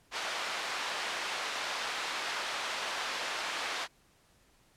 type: band-pass noise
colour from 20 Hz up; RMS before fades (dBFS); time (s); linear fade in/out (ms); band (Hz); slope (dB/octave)
pink; -36; 0.11-3.88; 50; 820 to 4600; 12
effects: pink hiss -66 dBFS RMS until 4.76 s + low-pass 12000 Hz 12 dB/octave